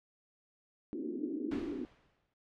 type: band-pass noise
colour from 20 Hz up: white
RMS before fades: -38 dBFS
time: 0.93-1.85 s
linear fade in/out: 0 ms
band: 250 to 350 Hz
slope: 48 dB/octave
type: noise with exponential decay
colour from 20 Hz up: pink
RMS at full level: -43 dBFS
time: 1.51-2.34 s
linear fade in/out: 5 ms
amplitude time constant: 180 ms
effects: low-pass 3000 Hz 12 dB/octave